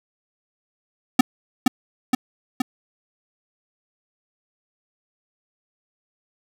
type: tone with echo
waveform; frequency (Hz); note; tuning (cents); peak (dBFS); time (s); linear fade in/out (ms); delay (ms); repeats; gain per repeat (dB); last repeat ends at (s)
square; 253.9; B3; +48; -9; 1.19-1.21; 5; 470; 3; -3; 2.62
effects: none